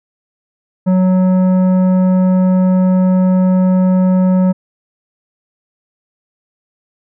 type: tone with tanh clipping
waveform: triangle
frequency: 185 Hz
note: F#3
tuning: in tune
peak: -10 dBFS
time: 0.86-4.53 s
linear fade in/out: 20 ms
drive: 15 dB
effects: none